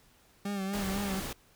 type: tone with vibrato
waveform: 40% pulse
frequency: 197 Hz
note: G3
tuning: 9 cents sharp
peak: -31 dBFS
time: 0.45-1.2 s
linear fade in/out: 5 ms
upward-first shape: sine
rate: 4 Hz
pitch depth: 56 cents each way
type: noise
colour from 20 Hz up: pink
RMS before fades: -38 dBFS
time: 0.73-1.33 s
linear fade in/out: 5 ms
effects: pink hiss -63 dBFS RMS until 1.55 s